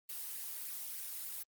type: noise with flanger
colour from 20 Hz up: blue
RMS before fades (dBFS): -43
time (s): 0.09-1.43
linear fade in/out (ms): 5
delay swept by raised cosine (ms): 0.4 to 2.4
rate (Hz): 3.4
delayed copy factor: +0.5
effects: Opus 32 kbps